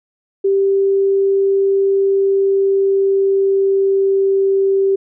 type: tone with pitch glide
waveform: sine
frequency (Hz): 392 to 389.7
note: G4 to G4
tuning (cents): 0 to -10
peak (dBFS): -11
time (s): 0.44-4.96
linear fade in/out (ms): 10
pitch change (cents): -10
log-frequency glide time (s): 1.92-4.49
effects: none